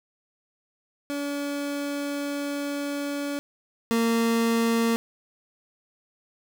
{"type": "tone pair in turn", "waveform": "30% pulse", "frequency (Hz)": [285.6, 229.7], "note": ["D4", "A#3"], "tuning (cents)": [-48, -25], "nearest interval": "major third", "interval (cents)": 377, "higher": "first", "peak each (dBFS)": [-25, -18], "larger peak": "second", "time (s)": [[1.1, 3.39], [3.91, 4.96]], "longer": "first", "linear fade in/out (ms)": 0, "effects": []}